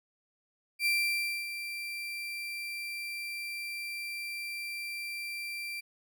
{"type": "tone with ADSR envelope", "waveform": "35% pulse", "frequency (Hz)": 2355, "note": "D7", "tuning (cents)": 4, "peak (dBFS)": -23, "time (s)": [0.79, 5.81], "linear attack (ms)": 69, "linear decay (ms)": 600, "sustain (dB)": -11, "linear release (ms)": 16, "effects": []}